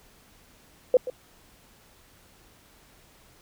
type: tone with echo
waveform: sine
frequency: 505 Hz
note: B4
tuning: 39 cents sharp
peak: -13 dBFS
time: 0.94-0.97 s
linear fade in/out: 2 ms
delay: 130 ms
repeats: 1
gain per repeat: -15 dB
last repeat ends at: 1.1 s
effects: pink hiss -57 dBFS RMS until 3.41 s